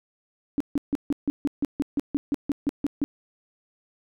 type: tone bursts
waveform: sine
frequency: 285.1 Hz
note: C#4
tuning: 49 cents sharp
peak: -20 dBFS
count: 15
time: 0.58-3.04 s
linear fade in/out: 0 ms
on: 24 ms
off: 150 ms
effects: none